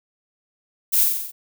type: noise with echo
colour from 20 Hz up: violet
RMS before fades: -18 dBFS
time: 0.92-1.05 s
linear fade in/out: 20 ms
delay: 45 ms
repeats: 6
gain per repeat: -3 dB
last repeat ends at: 1.32 s
effects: none